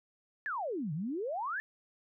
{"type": "exponential two-way sweep", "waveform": "sine", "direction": "down then up", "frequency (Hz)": [1800, 141.4, 1800], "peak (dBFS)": -33, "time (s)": [0.46, 1.6], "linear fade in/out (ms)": 0, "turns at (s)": 0.93, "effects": []}